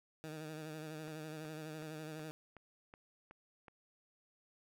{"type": "tone with vibrato", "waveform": "15% pulse", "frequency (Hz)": 155.56, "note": "D#3", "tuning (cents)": 0, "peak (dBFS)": -38, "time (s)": [0.24, 2.31], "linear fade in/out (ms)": 0, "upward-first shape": "sine", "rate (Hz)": 12, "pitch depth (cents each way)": 42}
{"type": "click train", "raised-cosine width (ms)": 0.5, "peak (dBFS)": -39, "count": 8, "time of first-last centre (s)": [1.08, 3.682], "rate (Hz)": 2.69}
{"effects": []}